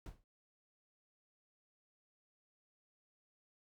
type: noise with exponential decay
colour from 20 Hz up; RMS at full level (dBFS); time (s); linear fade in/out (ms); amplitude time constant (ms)
brown; -42; 0.06-0.24; 1; 39
effects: none